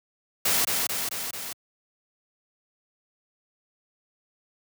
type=noise with echo; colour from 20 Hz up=white; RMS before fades=-23 dBFS; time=0.45-0.65 s; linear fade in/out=5 ms; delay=220 ms; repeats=4; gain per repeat=-3 dB; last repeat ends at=1.53 s; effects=high-pass 100 Hz 12 dB/octave